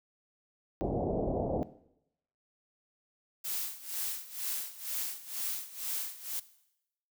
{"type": "low-pass noise", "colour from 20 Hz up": "white", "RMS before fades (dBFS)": -32, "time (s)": [0.81, 1.63], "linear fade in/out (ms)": 0, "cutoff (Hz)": 710, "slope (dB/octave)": 48}
{"type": "noise with tremolo", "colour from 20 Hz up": "blue", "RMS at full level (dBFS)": -34, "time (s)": [3.44, 6.4], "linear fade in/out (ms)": 10, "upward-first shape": "sine", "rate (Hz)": 2.1, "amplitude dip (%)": 85}
{"effects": ["noise-tail reverb RT60 0.8 s tail -17 dB re dry"]}